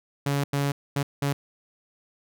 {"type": "tone bursts at uneven times", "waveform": "sawtooth", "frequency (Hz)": 141.3, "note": "C#3", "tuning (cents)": 34, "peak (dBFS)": -19, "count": 4, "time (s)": [[0.26, 0.44], [0.53, 0.72], [0.96, 1.03], [1.22, 1.33]], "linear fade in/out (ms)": 5, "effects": []}